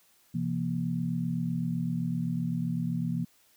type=tone cluster; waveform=sine; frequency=128 / 168.2 / 236.1 Hz; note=C3 / E3 / A#3; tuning=-38 / +35 / +22 cents; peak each=-34 / -30 / -33 dBFS; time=0.34-3.25 s; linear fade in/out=10 ms; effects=white hiss -64 dBFS RMS until 3.56 s